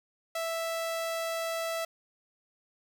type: tone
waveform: sawtooth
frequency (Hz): 659.3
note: E5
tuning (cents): 0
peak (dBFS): -27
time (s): 0.35-1.85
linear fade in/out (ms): 5
effects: none